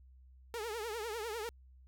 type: tone with vibrato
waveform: sawtooth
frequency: 444.1 Hz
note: A4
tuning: 16 cents sharp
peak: -34 dBFS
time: 0.54-1.49 s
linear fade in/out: 0 ms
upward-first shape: triangle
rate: 10 Hz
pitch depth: 160 cents each way
effects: added 64 Hz sine -56 dBFS peak until 1.87 s